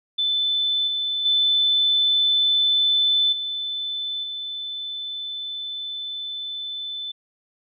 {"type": "tone with level steps", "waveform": "sine", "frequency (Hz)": 3517, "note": "A7", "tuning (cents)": -1, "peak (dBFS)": [-19, -22, -16, -25, -28], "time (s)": [0.18, 7.12], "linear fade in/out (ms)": 10, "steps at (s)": [0.87, 1.25, 3.32, 4.23], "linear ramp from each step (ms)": 10, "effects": []}